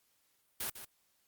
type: noise with echo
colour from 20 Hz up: white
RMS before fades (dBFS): -37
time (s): 0.6-0.7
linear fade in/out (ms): 5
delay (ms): 150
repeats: 1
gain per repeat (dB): -10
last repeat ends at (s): 0.85
effects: white hiss -74 dBFS RMS until 1.27 s + Opus 48 kbps